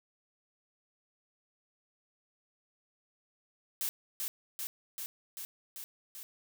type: noise with echo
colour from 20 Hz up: blue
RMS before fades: -34 dBFS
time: 3.81-3.89 s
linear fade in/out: 0 ms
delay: 390 ms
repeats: 6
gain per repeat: -2 dB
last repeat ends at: 6.23 s
effects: none